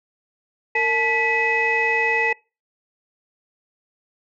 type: tone cluster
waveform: sine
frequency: 459.3 / 867 / 1971 / 2548 Hz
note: A#4 / A5 / B6 / D#7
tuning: -26 / -26 / -4 / +41 cents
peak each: -24 / -24 / -20 / -23 dBFS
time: 0.75-2.33 s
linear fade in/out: 5 ms
effects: noise-tail reverb RT60 0.3 s tail -25 dB re dry + tanh soft clip ceiling -9 dBFS